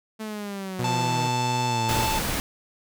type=linear sweep; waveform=sawtooth; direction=down; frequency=220 to 154.2 Hz; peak=-27 dBFS; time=0.19-1.29 s; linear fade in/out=20 ms
type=tone with pitch glide; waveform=sawtooth; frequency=122.9 to 114.01 Hz; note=B2 to A#2; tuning=-8 to -38 cents; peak=-22 dBFS; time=0.79-2.06 s; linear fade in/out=5 ms; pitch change=-130 cents; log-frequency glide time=1.67-1.84 s
type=harmonic tone; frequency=880 Hz; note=A5; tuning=in tune; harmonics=1 / 3 / 4 / 5 / 6 / 7 / 8 / 9; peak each=-25 / -35 / -37 / -39 / -41 / -42 / -43 / -44 dBFS; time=0.84-2.19 s; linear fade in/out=5 ms
type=noise; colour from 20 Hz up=pink; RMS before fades=-27 dBFS; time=1.89-2.4 s; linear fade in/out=0 ms
effects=none